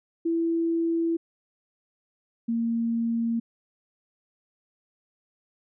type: tone pair in turn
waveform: sine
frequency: 332.3 / 230.9 Hz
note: E4 / A#3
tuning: +14 / -16 cents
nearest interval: tritone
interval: 630 cents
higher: first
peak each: -22 / -23 dBFS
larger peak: first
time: 0.25-1.17 / 2.48-3.4 s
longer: neither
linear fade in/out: 10 ms
effects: none